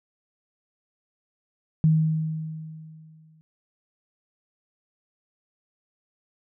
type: tone with exponential decay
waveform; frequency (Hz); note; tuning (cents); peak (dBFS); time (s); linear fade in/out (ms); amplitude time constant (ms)
sine; 157.9; D#3; +26; -14; 1.84-3.41; 0; 340
effects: none